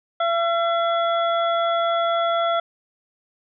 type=harmonic tone; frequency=676 Hz; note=E5; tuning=43 cents sharp; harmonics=1 / 2 / 3 / 5; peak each=-20 / -23 / -36 / -31 dBFS; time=0.2-2.6 s; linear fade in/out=5 ms; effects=none